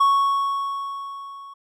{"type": "tone with level ramp", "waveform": "triangle", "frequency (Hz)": 1108.7, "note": "C#6", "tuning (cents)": 0, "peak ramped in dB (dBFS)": [-11, -36], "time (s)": [0, 1.54], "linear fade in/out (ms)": 10, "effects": []}